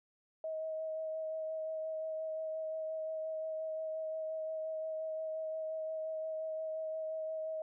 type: tone with vibrato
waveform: sine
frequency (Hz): 634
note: D#5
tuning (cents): +32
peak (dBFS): -36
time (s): 0.44-7.62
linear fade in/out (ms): 2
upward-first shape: sine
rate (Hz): 5.7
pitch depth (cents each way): 13
effects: none